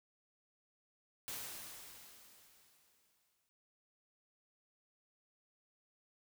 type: noise with exponential decay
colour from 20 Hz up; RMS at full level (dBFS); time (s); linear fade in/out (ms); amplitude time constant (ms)
white; -43; 1.28-3.49; 0; 480
effects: none